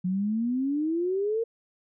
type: exponential sweep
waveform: sine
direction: up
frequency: 178.3 to 466.2 Hz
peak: -24 dBFS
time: 0.04-1.44 s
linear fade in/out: 10 ms
effects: none